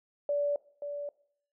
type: tone with echo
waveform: sine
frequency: 578 Hz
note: D5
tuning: 28 cents flat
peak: -26 dBFS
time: 0.29-0.56 s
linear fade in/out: 2 ms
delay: 530 ms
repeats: 1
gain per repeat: -8 dB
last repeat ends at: 1.09 s
effects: noise-tail reverb RT60 0.6 s tail -20 dB re dry